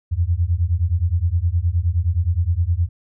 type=beating tone pair; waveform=sine; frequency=81.6 / 91.2 Hz; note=E2 / F#2; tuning=-17 / -24 cents; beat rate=9.6 Hz; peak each=-19 dBFS; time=0.11-2.89 s; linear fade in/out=20 ms; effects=none